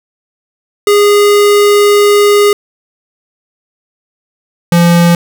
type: tone pair in turn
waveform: square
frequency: 410.8 / 171.77 Hz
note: G#4 / F3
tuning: -19 / -28 cents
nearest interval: octave + minor third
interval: 1509 cents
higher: first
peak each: -5 dBFS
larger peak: neither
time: 0.87-2.53 / 4.72-5.15 s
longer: first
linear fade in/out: 2 ms
effects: none

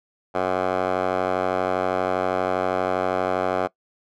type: tone with band-pass filter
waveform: 10% pulse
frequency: 92.5 Hz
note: F#2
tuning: in tune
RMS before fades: -23 dBFS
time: 0.34-3.68 s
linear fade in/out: 20 ms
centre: 820 Hz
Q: 2.7
effects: noise-tail reverb RT60 0.1 s tail -21 dB re dry

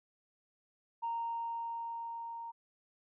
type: tone with level ramp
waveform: sine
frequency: 927 Hz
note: A#5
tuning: 10 cents flat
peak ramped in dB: -32 to -41 dBFS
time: 1.02-2.52 s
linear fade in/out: 20 ms
effects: tanh soft clip ceiling -29 dBFS

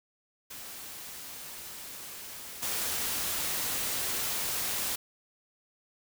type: noise with level steps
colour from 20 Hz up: white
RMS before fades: -43 / -32 dBFS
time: 0.5-4.96 s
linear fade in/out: 10 ms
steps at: 2.62 s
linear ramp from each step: 10 ms
effects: none

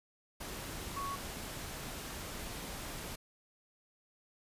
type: tone in noise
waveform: sine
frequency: 1112 Hz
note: C#6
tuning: 5 cents sharp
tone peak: -37 dBFS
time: 0.96-1.16 s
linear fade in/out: 10 ms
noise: pink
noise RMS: -43 dBFS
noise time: 0.4-3.16 s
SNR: +3 dB
effects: resampled to 32000 Hz

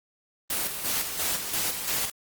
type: noise with tremolo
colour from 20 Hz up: white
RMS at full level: -27 dBFS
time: 0.5-2.1 s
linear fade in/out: 2 ms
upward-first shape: square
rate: 2.9 Hz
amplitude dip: 50%
effects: Opus 24 kbps

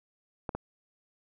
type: clicks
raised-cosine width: 1 ms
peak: -19 dBFS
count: 2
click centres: 0.492 / 0.55 s
effects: none

